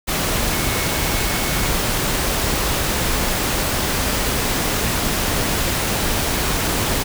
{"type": "tone in noise", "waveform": "sine", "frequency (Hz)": 2197, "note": "C#7", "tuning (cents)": -16, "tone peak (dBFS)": -31, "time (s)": [0.51, 1.69], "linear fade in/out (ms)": 20, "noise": "pink", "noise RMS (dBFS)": -20, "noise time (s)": [0.07, 7.04], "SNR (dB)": -14, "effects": []}